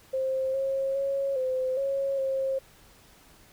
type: tone with pitch steps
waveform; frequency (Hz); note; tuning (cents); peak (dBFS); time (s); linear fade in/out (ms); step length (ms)
sine; 527 / 540 / 550 / 516 / 548 / 535; C5 / C#5 / C#5 / C5 / C#5 / C5; +12 / -45 / -14 / -24 / -20 / +38; -25; 0.13-2.59; 10; 410
effects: pink hiss -56 dBFS RMS until 3.52 s